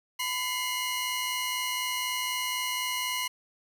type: tone cluster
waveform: sawtooth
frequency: 1007 / 2118 / 2897 Hz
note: B5 / C7 / F#7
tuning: +33 / +21 / -37 cents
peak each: -30 dBFS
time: 0.19-3.28 s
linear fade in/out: 10 ms
effects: none